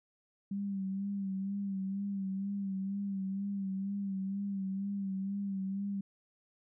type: tone with vibrato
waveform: sine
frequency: 196 Hz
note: G3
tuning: in tune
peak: -33 dBFS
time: 0.51-6.01 s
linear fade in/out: 5 ms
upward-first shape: sine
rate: 2.1 Hz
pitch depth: 45 cents each way
effects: none